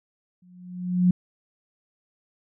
sine tone with exponential growth, 180 Hz, F#3, 47 cents flat, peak -13 dBFS, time 0.42-1.11 s, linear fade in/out 5 ms, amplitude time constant 150 ms, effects none

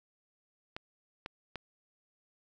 clicks, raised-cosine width 0.3 ms, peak -23 dBFS, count 3, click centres 0.765 / 1.261 / 1.557 s, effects none

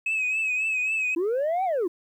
sine tone with vibrato, 2561 Hz, D#7, 49 cents sharp, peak -21 dBFS, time 0.06-1.15 s, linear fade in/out 5 ms, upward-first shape triangle, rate 3.7 Hz, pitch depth 66 cents each way
sine linear two-way sweep, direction up then down, 318.1 to 781 to 318.1 Hz, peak -20 dBFS, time 1.16-1.88 s, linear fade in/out 10 ms, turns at 1.64 s
effects tanh soft clip ceiling -21 dBFS + 10-bit

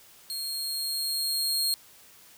sawtooth tone with level ramp, 4250 Hz, C8, 26 cents sharp, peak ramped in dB -29 to -21 dBFS, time 0.3-1.74 s, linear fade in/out 0 ms, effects white hiss -54 dBFS RMS until 2.37 s

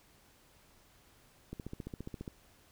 click train, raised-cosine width 3 ms, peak -28 dBFS, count 12, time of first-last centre 1.53-2.278 s, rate 14.7 Hz, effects pink hiss -64 dBFS RMS until 2.71 s

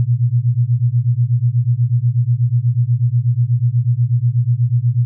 sine beating tone pair, 116.54 / 124.74 Hz, A#2 / B2, 0 / +18 cents, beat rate 8.2 Hz, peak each -15 dBFS, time 0-5.05 s, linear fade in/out 0 ms, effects none

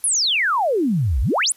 sine exponential two-way sweep, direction down then up, 11175 to 54.5 to 11175 Hz, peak -16 dBFS, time 0.04-1.52 s, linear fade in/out 0 ms, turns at 1.21 s, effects white hiss -52 dBFS RMS until 1.56 s + resampled to 32000 Hz

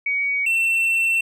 sine / triangle tone pair in turn, 2252 / 2695 Hz, C#7 / E7, +27 / +38 cents, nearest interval minor third, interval 311 cents, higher second, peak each -19 / -15 dBFS, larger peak second, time 0.06-0.46 / 0.46-1.21 s, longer second, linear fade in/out 5 ms, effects none

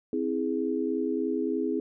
sine chord, C augmented, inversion none, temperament equal with one note detuned, 261.6 / 324.9 / 415.3 Hz, C4 / E4 / G#4, 0 / -25 / 0 cents, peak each -30 dBFS, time 0.13-1.8 s, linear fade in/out 2 ms, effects none

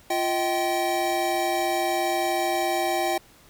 square tone cluster, 348 / 633 / 773 Hz, F4 / D#5 / G5, -6 / +30 / -24 cents, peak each -29 / -29 / -26 dBFS, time 0.1-3.18 s, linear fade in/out 5 ms, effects pink hiss -54 dBFS RMS until 3.49 s

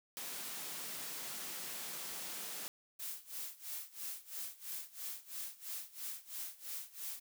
white high-pass noise, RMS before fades -44 dBFS, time 0.17-2.68 s, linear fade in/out 0 ms, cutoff 140 Hz, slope 48 dB/octave
blue noise with tremolo, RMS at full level -42 dBFS, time 2.99-7.2 s, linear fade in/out 10 ms, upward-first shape sine, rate 3 Hz, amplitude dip 90%
effects none

